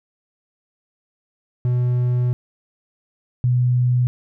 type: tone pair in turn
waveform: triangle / sine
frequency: 123.47 / 124.08 Hz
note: B2 / B2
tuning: 0 / +9 cents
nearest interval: unison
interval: 9 cents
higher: second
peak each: -14 dBFS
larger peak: neither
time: 1.65-2.33 / 3.44-4.07 s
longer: first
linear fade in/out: 0 ms
effects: none